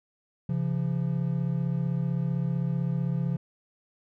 triangle tone pair together, 135.3 / 170.96 Hz, C#3 / F3, -42 / -37 cents, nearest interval major third, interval 405 cents, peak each -26 dBFS, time 0.49-3.37 s, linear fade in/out 5 ms, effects none

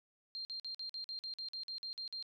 sine tone bursts, 4186 Hz, C8, in tune, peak -40 dBFS, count 13, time 0.35-2.226 s, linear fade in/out 0 ms, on 100 ms, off 48 ms, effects 13-bit

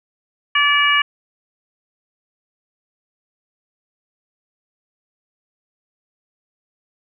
harmonic tone, 578 Hz, D5, 28 cents flat, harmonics 2 / 3 / 4 / 5, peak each -18 / -18 / -18 / -18 dBFS, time 0.55-1.02 s, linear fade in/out 5 ms, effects none

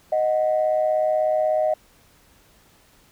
sine tone pair together, 622.3 / 738.7 Hz, D#5 / F#5, 0 / -3 cents, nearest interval minor third, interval 297 cents, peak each -18 / -24 dBFS, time 0.12-1.74 s, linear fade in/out 5 ms, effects tanh soft clip ceiling -11 dBFS + pink hiss -56 dBFS RMS until 3.11 s

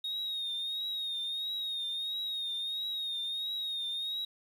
sine tone with vibrato, 3729 Hz, A#7, in tune, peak -31 dBFS, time 0.04-4.25 s, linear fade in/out 5 ms, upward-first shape triangle, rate 1.5 Hz, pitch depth 66 cents each way, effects tanh soft clip ceiling -31 dBFS + 10-bit

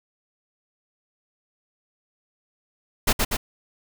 pink noise with echo, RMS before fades -18 dBFS, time 3.07-3.13 s, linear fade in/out 10 ms, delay 120 ms, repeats 2, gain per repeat -3 dB, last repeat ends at 3.37 s, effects none

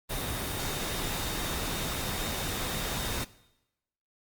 sine tone in noise, 3684 Hz, A#7, 21 cents flat, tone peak -42 dBFS, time 0.09-3.25 s, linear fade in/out 20 ms, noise pink, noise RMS -33 dBFS, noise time 0.09-3.25 s, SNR -12 dB, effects noise-tail reverb RT60 0.9 s tail -19 dB re dry + Opus 32 kbps

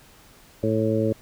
harmonic tone, 110 Hz, A2, in tune, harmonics 1 / 2 / 3 / 4 / 5, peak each -26 / -26 / -26 / -26 / -26 dBFS, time 0.63-1.13 s, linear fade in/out 5 ms, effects pink hiss -52 dBFS RMS until 1.21 s

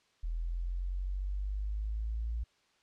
sine exponential sweep, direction up, 40.82 to 57.7 Hz, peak -32 dBFS, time 0.23-2.44 s, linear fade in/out 10 ms, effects white hiss -70 dBFS RMS until 2.82 s + low-pass 5000 Hz 12 dB/octave

